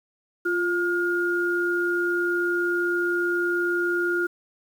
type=tone pair together; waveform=sine; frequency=349.2 / 1421.2 Hz; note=F4 / F6; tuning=0 / +30 cents; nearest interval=2 octaves; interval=2430 cents; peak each=-24 / -24 dBFS; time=0.45-4.27 s; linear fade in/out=10 ms; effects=8-bit